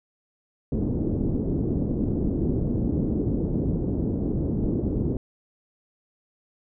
white low-pass noise, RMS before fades -25 dBFS, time 0.72-5.17 s, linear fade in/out 2 ms, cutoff 340 Hz, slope 24 dB/octave, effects none

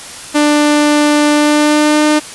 sawtooth tone with pitch glide, 296.3 to 302.4 Hz, D4 to D#4, +15 to -49 cents, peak -4 dBFS, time 0.34-2.2 s, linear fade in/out 20 ms, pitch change +36 cents, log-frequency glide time 1.32-2.06 s, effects white hiss -29 dBFS RMS until 2.34 s + resampled to 24000 Hz

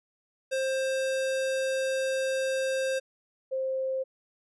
square / sine tone pair in turn, 529 / 526.7 Hz, C5 / C5, +19 / +11 cents, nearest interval unison, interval 8 cents, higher first, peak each -27 dBFS, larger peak neither, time 0.51-3 / 3.51-4.04 s, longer first, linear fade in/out 20 ms, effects resampled to 24000 Hz

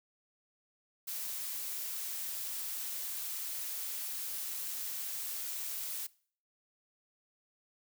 blue noise, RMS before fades -39 dBFS, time 1.07-6.07 s, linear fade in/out 10 ms, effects noise-tail reverb RT60 0.5 s tail -22 dB re dry

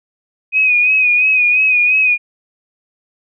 sine tone with vibrato, 2497 Hz, D#7, 6 cents sharp, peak -9 dBFS, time 0.52-2.18 s, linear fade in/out 50 ms, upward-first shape sine, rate 2.9 Hz, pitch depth 47 cents each way, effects none

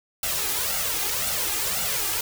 white noise with flanger, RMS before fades -26 dBFS, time 0.23-2.21 s, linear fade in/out 2 ms, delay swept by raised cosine 1.4 to 2.5 ms, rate 1.9 Hz, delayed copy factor +0.7, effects none

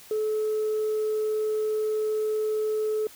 sine tone, 430.9 Hz, A4, 36 cents flat, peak -22 dBFS, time 0.11-3.07 s, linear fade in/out 2 ms, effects tanh soft clip ceiling -21 dBFS + white hiss -49 dBFS RMS until 3.15 s

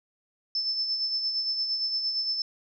sine tone with tremolo, 5274 Hz, E8, in tune, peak -24 dBFS, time 0.55-2.42 s, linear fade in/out 2 ms, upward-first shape sine, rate 8.7 Hz, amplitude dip 45%, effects none

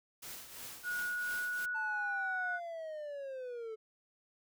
white noise with tremolo, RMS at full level -45 dBFS, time 0.22-1.66 s, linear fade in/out 10 ms, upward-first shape triangle, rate 2.9 Hz, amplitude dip 65%
sine tone with pitch glide, 1454 to 1472.6 Hz, F#6 to F#6, -31 to -9 cents, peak -34 dBFS, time 0.83-2.6 s, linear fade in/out 50 ms, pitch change +22 cents, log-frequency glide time 1.05-1.9 s
triangle linear sweep, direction down, 887 to 433.1 Hz, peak -38 dBFS, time 1.74-3.76 s, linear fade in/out 20 ms
effects none

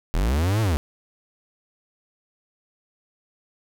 45% pulse linear two-way sweep, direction up then down, 36.86 to 114.1 to 67.9 Hz, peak -19 dBFS, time 0.14-0.77 s, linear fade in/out 0 ms, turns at 0.61 s, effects none

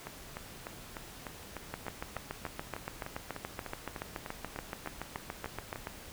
two click trains, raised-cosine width 0.5 ms, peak -21 / -24 dBFS, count 30 / 20, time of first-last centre 1.74-5.871 / 0.07-5.759 s, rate 7.02 / 3.34 Hz, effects pink hiss -49 dBFS RMS until 6.12 s

